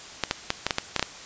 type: clicks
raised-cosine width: 0.2 ms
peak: -5 dBFS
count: 9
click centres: 0.237 / 0.311 / 0.504 / 0.666 / 0.708 / 0.784 / 0.963 / 0.995 / 1.027 s
effects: white hiss -42 dBFS RMS until 1.25 s + resampled to 16000 Hz